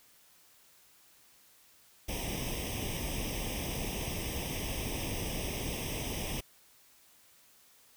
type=noise with comb filter; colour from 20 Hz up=pink; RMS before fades=-36 dBFS; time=2.08-6.41 s; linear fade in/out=10 ms; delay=0.35 ms; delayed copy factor=+0.9; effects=white hiss -62 dBFS RMS until 7.96 s